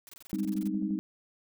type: noise bursts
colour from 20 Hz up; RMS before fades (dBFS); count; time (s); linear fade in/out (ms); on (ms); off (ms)
white; -50; 14; 0.07-0.675; 0; 20; 25
type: chord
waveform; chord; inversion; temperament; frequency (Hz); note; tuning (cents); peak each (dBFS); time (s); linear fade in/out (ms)
sine; Ab major seventh; third; equal; 196 / 207.7 / 261.6 / 311.1; G3 / Ab3 / C4 / Eb4; 0 / 0 / 0 / 0; -32 / -35 / -38 / -33; 0.33-0.99; 0
type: clicks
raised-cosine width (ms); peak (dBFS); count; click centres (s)
2; -40; 7; 0.449 / 0.554 / 0.63 / 0.668 / 0.745 / 0.824 / 0.907
effects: none